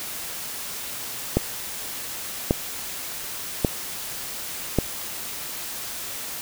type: click train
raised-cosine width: 2 ms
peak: -4 dBFS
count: 4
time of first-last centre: 1.37-4.787 s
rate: 0.878 Hz
effects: white hiss -33 dBFS RMS until 6.41 s